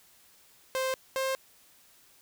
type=tone pair in turn; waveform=sawtooth; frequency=523.3 / 530 Hz; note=C5 / C5; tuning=0 / +22 cents; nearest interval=unison; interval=22 cents; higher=second; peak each=-24 dBFS; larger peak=neither; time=0.75-0.94 / 1.16-1.35 s; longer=neither; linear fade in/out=0 ms; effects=white hiss -60 dBFS RMS until 2.21 s